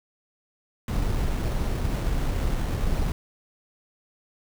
brown noise with sample-and-hold, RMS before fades -25 dBFS, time 0.88-3.12 s, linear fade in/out 2 ms, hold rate 4900 Hz, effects none

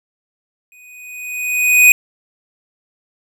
square tone with exponential growth, 2489 Hz, D#7, in tune, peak -4 dBFS, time 0.72-1.92 s, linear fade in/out 1 ms, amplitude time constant 260 ms, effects none

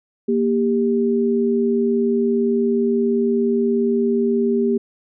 sine tone pair together, 234.6 / 397.5 Hz, A#3 / G4, +11 / +24 cents, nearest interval major sixth, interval 913 cents, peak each -18 dBFS, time 0.28-4.78 s, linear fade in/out 10 ms, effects none

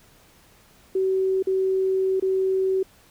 sine tone with dropouts, 380 Hz, F#4, 46 cents sharp, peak -19 dBFS, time 0.95-2.83 s, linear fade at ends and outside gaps 5 ms, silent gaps 1.426-1.47 / 2.199-2.223 s, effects pink hiss -55 dBFS RMS until 3.1 s

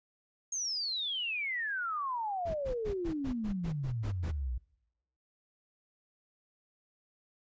sine exponential sweep, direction down, 6600 to 57.1 Hz, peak -32 dBFS, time 0.52-4.58 s, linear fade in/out 5 ms
brown noise bursts, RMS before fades -39 dBFS, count 10, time 2.45-4.32 s, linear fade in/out 20 ms, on 97 ms, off 100 ms
effects noise-tail reverb RT60 0.9 s tail -24 dB re dry + resampled to 16000 Hz

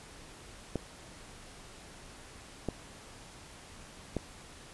clicks, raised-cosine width 2 ms, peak -18 dBFS, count 3, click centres 0.757 / 2.687 / 4.167 s, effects pink hiss -51 dBFS RMS until 4.73 s + resampled to 24000 Hz

